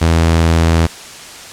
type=tone; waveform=sawtooth; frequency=82.41 Hz; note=E2; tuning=in tune; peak=-5 dBFS; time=0.01-0.87 s; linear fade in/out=10 ms; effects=white hiss -32 dBFS RMS until 1.52 s + low-pass 8000 Hz 12 dB/octave